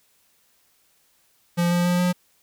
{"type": "tone with pitch steps", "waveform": "square", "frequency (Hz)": [173.2, 175.11, 177.04, 179], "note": ["F3", "F3", "F3", "F3"], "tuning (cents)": [-14, 5, 24, 43], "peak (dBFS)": -19, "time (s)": [1.57, 2.13], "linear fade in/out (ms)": 20, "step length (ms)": 140, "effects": ["white hiss -63 dBFS RMS until 2.42 s"]}